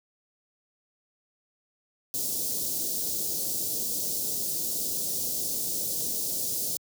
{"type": "band-stop noise", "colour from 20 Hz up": "white", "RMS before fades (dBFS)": -30, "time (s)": [2.14, 6.77], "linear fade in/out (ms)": 0, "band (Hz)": [550, 4700], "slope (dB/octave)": 24, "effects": ["high-pass 100 Hz 12 dB/octave"]}